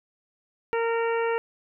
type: harmonic tone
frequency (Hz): 460.6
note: A#4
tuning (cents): -21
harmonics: 1 / 2 / 3 / 4 / 5 / 6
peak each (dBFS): -24 / -30 / -34 / -36 / -38 / -40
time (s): 0.73-1.38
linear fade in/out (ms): 0
effects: none